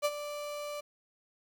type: tone with ADSR envelope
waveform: 35% pulse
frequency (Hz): 587.3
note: D5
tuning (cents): 0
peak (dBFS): -23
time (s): 0.02-0.81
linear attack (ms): 32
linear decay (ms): 46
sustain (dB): -12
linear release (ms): 12
effects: 10-bit